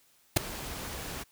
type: noise with ADSR envelope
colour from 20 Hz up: pink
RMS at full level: -18 dBFS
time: 0.36-1.24 s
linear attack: 12 ms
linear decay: 3 ms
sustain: -21 dB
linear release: 17 ms
effects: white hiss -65 dBFS RMS until 1.31 s